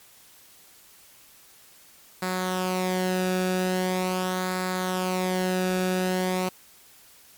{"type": "tone with flanger", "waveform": "sawtooth", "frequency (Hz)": 184.3, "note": "F#3", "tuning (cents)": -7, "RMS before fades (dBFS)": -26, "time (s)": [2.22, 6.49], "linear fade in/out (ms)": 5, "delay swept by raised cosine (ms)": [0.33, 0.97], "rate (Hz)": 0.42, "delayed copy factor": -0.55, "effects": ["white hiss -53 dBFS RMS until 7.37 s", "MP3 96 kbps"]}